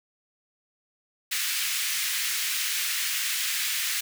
pink high-pass noise, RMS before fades -28 dBFS, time 1.31-4.01 s, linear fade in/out 10 ms, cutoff 1800 Hz, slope 24 dB/octave, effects none

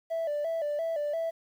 triangle tone with vibrato, 622.3 Hz, D#5, in tune, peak -25 dBFS, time 0.1-1.31 s, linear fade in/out 20 ms, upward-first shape square, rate 2.9 Hz, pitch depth 98 cents each way, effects tanh soft clip ceiling -24 dBFS + 10-bit

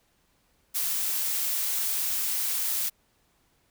blue noise, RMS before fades -28 dBFS, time 0.74-2.9 s, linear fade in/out 20 ms, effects pink hiss -68 dBFS RMS until 3.7 s

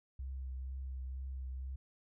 sine tone with vibrato, 65.4 Hz, C2, in tune, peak -39 dBFS, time 0.19-1.76 s, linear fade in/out 5 ms, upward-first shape triangle, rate 2.1 Hz, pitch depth 27 cents each way, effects none

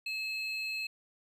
triangle tone pair together, 2589 / 4180 Hz, E7 / C8, -32 / -2 cents, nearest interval minor sixth, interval 830 cents, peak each -33 / -39 dBFS, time 0.06-0.87 s, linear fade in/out 5 ms, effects none

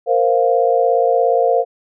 sine chord, Bb suspended second, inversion none, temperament equal, 466.2 / 523.3 / 698.5 Hz, Bb4 / C5 / F5, 0 / 0 / 0 cents, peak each -16 dBFS, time 0.06-1.65 s, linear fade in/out 50 ms, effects none

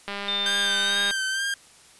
click train, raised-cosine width 0.3 ms, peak -16 dBFS, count 208, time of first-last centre 0.08-1.11 s, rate 201 Hz
sine tone with pitch glide, 3602 to 3714 Hz, A7 to A#7, +40 to -7 cents, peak -24 dBFS, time 0.28-1.11 s, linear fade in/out 5 ms, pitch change +53 cents, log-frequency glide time 0.75-0.88 s
sawtooth tone with vibrato, 1572 Hz, G6, 4 cents sharp, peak -21 dBFS, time 0.46-1.54 s, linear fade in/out 2 ms, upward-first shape sine, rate 2.2 Hz, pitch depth 40 cents each way
effects white hiss -52 dBFS RMS until 1.99 s + resampled to 24000 Hz

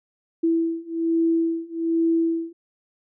sine beating tone pair, 329.6 / 330.8 Hz, E4 / E4, 0 / +6 cents, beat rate 1.2 Hz, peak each -23 / -22 dBFS, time 0.43-2.53 s, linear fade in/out 10 ms, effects none

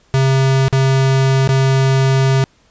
square tone with dropouts, 133.8 Hz, C3, 39 cents sharp, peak -11 dBFS, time 0.14-2.44 s, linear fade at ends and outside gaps 0 ms, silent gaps 0.682-0.727 / 1.475-1.49 s, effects pink hiss -54 dBFS RMS until 2.7 s + resampled to 16000 Hz

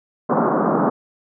pink band-pass noise, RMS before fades -18 dBFS, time 0.29-0.9 s, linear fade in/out 10 ms, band 160 to 1300 Hz, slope 48 dB/octave, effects none

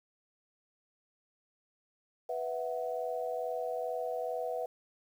sine chord, B suspended fourth, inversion none, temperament just, 493.9 / 658.5 / 740.8 Hz, B4 / E5 / F#5, 0 / -2 / +2 cents, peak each -36 / -37 / -39 dBFS, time 2.29-4.66 s, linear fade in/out 5 ms, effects 10-bit

